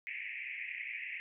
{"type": "band-pass noise", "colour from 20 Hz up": "pink", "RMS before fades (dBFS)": -42, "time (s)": [0.07, 1.2], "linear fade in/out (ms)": 0, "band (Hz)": [1900, 2600], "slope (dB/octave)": 96, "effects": []}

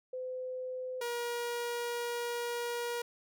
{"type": "tone pair in turn", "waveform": ["sine", "sawtooth"], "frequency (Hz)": [510, 476.9], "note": ["C5", "A#4"], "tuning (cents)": [-44, 39], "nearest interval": "minor second", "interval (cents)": 117, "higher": "first", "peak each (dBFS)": [-36, -30], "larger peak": "second", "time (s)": [[0.13, 1.01], [1.01, 3.02]], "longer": "second", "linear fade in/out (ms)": 5, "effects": []}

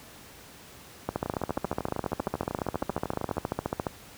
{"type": "two click trains", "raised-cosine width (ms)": 1, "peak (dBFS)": [-13, -17], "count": [41, 28], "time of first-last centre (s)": [[1.09, 3.868], [1.26, 3.369]], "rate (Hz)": [14.4, 12.8], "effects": ["pink hiss -49 dBFS RMS until 4.17 s", "high-pass 60 Hz 12 dB/octave"]}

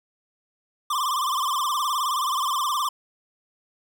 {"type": "tone with vibrato", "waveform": "square", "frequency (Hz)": 1108.7, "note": "C#6", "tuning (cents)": 0, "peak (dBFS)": -23, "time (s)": [0.9, 2.89], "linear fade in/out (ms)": 5, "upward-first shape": "sine", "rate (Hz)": 19, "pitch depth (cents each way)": 150, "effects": []}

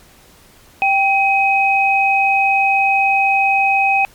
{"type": "tone pair together", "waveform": "sine", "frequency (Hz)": [784, 2526], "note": ["G5", "D#7"], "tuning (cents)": [0, 26], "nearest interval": "octave + minor sixth", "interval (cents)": 2026, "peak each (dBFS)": -14, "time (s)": [0.82, 4.05], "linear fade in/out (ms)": 0, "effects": ["pink hiss -47 dBFS RMS until 4.14 s", "MP3 96 kbps"]}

